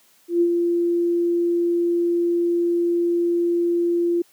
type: tone with ADSR envelope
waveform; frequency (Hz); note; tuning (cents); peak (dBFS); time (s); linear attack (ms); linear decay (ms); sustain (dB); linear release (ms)
sine; 344.4; F4; -24; -13; 0.28-4.22; 130; 67; -4; 6
effects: white hiss -57 dBFS RMS until 4.32 s + high-pass 150 Hz 12 dB/octave